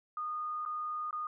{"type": "tone with dropouts", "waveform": "sine", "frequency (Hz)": 1228, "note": "D#6", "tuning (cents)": -23, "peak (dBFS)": -34, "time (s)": [0.17, 1.27], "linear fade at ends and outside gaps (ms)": 2, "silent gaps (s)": [[0.652, 0.66], [1.109, 1.128]], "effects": []}